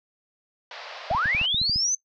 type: band-pass noise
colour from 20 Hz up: pink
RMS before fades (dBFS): -40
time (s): 0.71-1.46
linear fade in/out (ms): 2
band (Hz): 520 to 5100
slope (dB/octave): 48
type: linear sweep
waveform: sine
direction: up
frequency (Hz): 586 to 6300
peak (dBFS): -21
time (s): 1.1-1.95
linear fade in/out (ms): 5
type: clicks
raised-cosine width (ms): 5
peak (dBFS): -22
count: 9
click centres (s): 1.112 / 1.149 / 1.258 / 1.349 / 1.414 / 1.545 / 1.615 / 1.696 / 1.76
effects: noise-tail reverb RT60 0.1 s tail -20 dB re dry